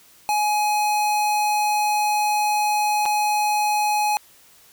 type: tone with dropouts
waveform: square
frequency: 840 Hz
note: G#5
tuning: 19 cents sharp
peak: -19 dBFS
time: 0.29-4.17 s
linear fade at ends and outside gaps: 0 ms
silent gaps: 3.055-3.06 s
effects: white hiss -52 dBFS RMS until 4.72 s